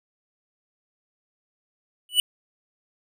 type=tone with exponential growth; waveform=square; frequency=2960 Hz; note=F#7; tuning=in tune; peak=-12 dBFS; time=2.09-2.2 s; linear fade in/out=1 ms; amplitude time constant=23 ms; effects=none